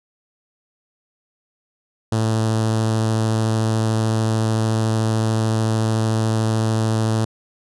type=tone with notch filter; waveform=sawtooth; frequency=110.8 Hz; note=A2; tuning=13 cents sharp; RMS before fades=-19 dBFS; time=2.12-7.25 s; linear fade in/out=5 ms; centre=2200 Hz; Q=1.2; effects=resampled to 24000 Hz